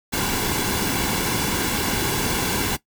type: noise with comb filter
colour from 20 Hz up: pink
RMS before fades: -23 dBFS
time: 0.12-2.77 s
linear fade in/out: 20 ms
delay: 1.6 ms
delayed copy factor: -0.55
effects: noise-tail reverb RT60 0.1 s tail -17 dB re dry